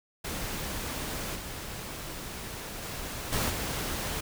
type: noise with level steps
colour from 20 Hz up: pink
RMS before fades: -35 / -39 / -37 / -29 / -33 dBFS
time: 0.24-4.21 s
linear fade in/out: 10 ms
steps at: 1.35 / 2.82 / 3.32 / 3.49 s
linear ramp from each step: 10 ms
effects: none